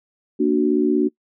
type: chord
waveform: sine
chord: Bb augmented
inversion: none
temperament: equal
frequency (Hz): 233.1 / 293.7 / 370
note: Bb3 / D4 / F#4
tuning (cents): 0 / 0 / 0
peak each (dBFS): -21 / -18 / -19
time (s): 0.39-1.09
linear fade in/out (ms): 20
effects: noise-tail reverb RT60 0.1 s tail -23 dB re dry